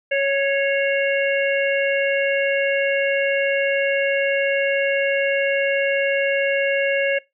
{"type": "harmonic tone with a mistuned harmonic", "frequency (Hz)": 554.4, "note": "C#5", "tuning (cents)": 0, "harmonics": [1, 3, 4, 5], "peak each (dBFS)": [-19, -24, -25, -26], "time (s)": [0.11, 7.19], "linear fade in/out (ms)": 10, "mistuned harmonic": 4, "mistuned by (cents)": -30, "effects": ["noise-tail reverb RT60 0.2 s tail -21 dB re dry"]}